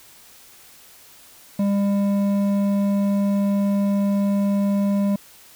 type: tone with hard clipping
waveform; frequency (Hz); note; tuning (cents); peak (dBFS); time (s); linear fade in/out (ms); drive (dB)
sine; 200.4; G3; +38; -19; 1.59-5.16; 5; 8
effects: white hiss -48 dBFS RMS until 5.55 s